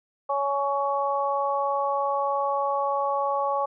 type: harmonic tone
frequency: 279.8 Hz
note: C#4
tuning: 16 cents sharp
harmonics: 2 / 3 / 4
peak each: -27 / -27 / -27 dBFS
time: 0.29-3.66 s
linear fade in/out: 10 ms
effects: none